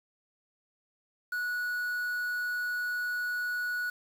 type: tone with quantisation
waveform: triangle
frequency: 1466 Hz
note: F#6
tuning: 16 cents flat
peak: -28 dBFS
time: 1.32-3.9 s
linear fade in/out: 5 ms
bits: 8
effects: none